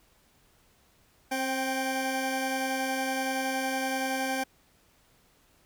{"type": "tone pair together", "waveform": "20% pulse", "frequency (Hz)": [264.9, 784], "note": ["C4", "G5"], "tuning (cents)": [22, 0], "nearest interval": "octave + perfect fifth", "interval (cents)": 1878, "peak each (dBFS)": -26, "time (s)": [1.31, 4.44], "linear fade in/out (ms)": 10, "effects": ["pink hiss -64 dBFS RMS until 5.65 s"]}